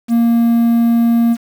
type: tone with quantisation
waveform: triangle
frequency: 233.1 Hz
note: A#3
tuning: in tune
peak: -7 dBFS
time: 0.08-1.37 s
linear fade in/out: 50 ms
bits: 6
effects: none